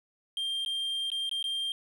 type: tone with dropouts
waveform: triangle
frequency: 3185 Hz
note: G7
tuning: 27 cents sharp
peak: -28 dBFS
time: 0.37-1.72 s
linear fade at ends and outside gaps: 1 ms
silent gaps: 0.649-0.661 / 1.102-1.117 / 1.294-1.313 / 1.427-1.441 s
effects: none